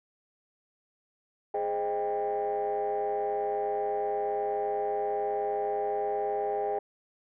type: chord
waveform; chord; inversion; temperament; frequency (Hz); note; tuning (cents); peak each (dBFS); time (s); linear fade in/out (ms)
sine; Ab major seventh; none; equal with one note detuned; 415.3 / 523.3 / 622.3 / 794; Ab4 / C5 / Eb5 / G5; 0 / 0 / 0 / +22; -30 / -36 / -34 / -30; 1.54-6.79; 5
effects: tanh soft clip ceiling -22 dBFS